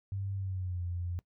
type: tone with pitch glide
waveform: sine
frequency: 98 to 87.81 Hz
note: G2 to F2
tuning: 0 to +10 cents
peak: -33 dBFS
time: 0.12-1.19 s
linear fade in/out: 0 ms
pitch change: -190 cents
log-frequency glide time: 0.35-0.83 s
effects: noise-tail reverb RT60 0.1 s tail -20 dB re dry